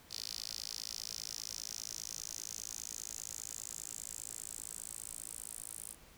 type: tone with high-pass filter sweep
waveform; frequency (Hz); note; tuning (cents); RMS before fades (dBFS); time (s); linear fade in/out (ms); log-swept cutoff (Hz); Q
10% pulse; 55; A1; 0; -45; 0.09-5.96; 50; 4700 to 9200; 4.2
effects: pink hiss -60 dBFS RMS until 6.17 s